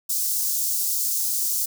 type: high-pass noise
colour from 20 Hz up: white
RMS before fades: -24 dBFS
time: 0.09-1.66 s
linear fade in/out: 10 ms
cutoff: 5400 Hz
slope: 24 dB/octave
effects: none